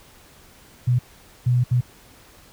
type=tone bursts at uneven times; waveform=sine; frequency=123.47 Hz; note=B2; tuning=in tune; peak=-15 dBFS; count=3; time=0.87-0.99 / 1.46-1.64 / 1.71-1.81 s; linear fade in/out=10 ms; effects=pink hiss -50 dBFS RMS until 2.52 s